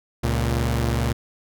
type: tone pair together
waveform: sawtooth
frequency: 69.3 / 116.55 Hz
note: C#2 / A#2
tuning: 0 / 0 cents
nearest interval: major sixth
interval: 900 cents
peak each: -19 dBFS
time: 0.23-1.13 s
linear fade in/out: 10 ms
effects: none